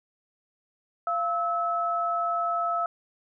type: tone pair together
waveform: sine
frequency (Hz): 688.7 / 1300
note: F5 / E6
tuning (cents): -24 / -24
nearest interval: major seventh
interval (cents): 1100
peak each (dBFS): -28 / -26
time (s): 1.07-2.86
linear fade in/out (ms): 2
effects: none